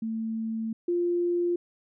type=tone pair in turn; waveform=sine; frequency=223.4 / 348.9 Hz; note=A3 / F4; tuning=+27 / -2 cents; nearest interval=minor sixth; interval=771 cents; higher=second; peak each=-28 / -23 dBFS; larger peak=second; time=0.02-0.73 / 0.88-1.56 s; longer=first; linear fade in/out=5 ms; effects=none